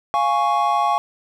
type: chord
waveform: triangle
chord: Db major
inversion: first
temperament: equal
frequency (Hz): 698.5 / 830.6 / 1108.7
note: F5 / Ab5 / Db6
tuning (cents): 0 / 0 / 0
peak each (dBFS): -20 / -18 / -18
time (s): 0.14-0.98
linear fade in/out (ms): 0
effects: none